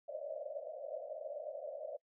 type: band-pass noise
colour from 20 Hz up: white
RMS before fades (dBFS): -44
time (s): 0.08-1.97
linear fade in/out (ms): 10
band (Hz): 540 to 640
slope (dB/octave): 96
effects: noise-tail reverb RT60 0.1 s tail -23 dB re dry